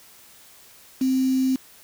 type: tone with quantisation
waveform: sine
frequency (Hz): 261.6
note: C4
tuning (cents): 0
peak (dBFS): -18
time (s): 1.01-1.56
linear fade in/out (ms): 5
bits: 6
effects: white hiss -50 dBFS RMS until 1.83 s